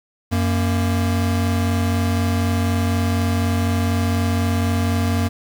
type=tone pair together; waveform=square; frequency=92.38 / 233.1 Hz; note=F#2 / A#3; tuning=-2 / 0 cents; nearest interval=octave + major third; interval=1602 cents; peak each=-19 / -23 dBFS; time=0.31-5.29 s; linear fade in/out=20 ms; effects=8-bit